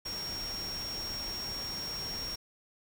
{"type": "tone in noise", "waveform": "sine", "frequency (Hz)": 5560, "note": "F8", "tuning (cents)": -9, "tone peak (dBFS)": -36, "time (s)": [0.05, 2.36], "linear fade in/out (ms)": 10, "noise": "pink", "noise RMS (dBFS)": -43, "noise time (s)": [0.05, 2.36], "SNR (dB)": 4, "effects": []}